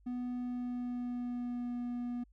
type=tone with pitch glide; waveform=triangle; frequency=246.9 to 242.8 Hz; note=B3 to B3; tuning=0 to -29 cents; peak=-33 dBFS; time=0.06-2.24 s; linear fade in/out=10 ms; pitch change=-29 cents; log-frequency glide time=0.37-1.75 s; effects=added 50 Hz sine -61 dBFS peak until 2.32 s